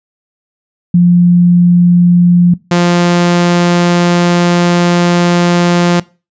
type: tone pair in turn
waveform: sine / sawtooth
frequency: 175.5 / 174.51 Hz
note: F3 / F3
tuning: +9 / -1 cents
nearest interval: unison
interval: 10 cents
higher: first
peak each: -3 dBFS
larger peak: neither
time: 0.94-2.54 / 2.71-6 s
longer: second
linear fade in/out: 5 ms
effects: noise-tail reverb RT60 0.3 s tail -21 dB re dry + resampled to 16000 Hz